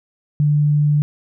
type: tone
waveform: sine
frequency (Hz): 147.9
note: D3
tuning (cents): +13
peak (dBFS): -12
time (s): 0.4-1.02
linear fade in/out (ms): 0
effects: none